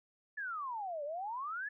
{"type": "exponential two-way sweep", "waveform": "sine", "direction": "down then up", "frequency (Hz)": [1756, 562, 1756], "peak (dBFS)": -37, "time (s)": [0.37, 1.69], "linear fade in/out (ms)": 10, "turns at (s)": 1.04, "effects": []}